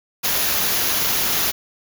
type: band-stop noise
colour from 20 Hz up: white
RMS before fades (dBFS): -20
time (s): 0.23-1.52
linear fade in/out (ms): 20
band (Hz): 7100 to 10000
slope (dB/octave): 96
effects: none